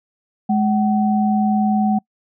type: tone pair together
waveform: sine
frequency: 210.4 / 755 Hz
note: G#3 / F#5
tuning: +23 / +35 cents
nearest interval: octave + minor seventh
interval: 2212 cents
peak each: -15 / -20 dBFS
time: 0.49-1.99 s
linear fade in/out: 10 ms
effects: noise-tail reverb RT60 0.1 s tail -26 dB re dry